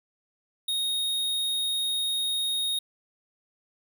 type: tone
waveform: square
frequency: 3729 Hz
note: A#7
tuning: in tune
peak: -26 dBFS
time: 0.68-2.79 s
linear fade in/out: 5 ms
effects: none